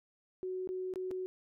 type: tone with dropouts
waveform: sine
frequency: 370.9 Hz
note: F#4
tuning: 4 cents sharp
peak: -35 dBFS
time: 0.43-1.26 s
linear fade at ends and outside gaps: 0 ms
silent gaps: 0.674-0.69 / 0.938-0.958 / 1.108-1.113 s
effects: none